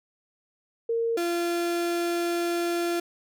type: tone pair in turn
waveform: sine / 35% pulse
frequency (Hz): 460.5 / 344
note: A#4 / F4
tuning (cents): -21 / -26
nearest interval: perfect fourth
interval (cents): 505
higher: first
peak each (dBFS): -23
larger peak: neither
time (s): 0.89-1.17 / 1.17-3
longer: second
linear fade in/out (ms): 5
effects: none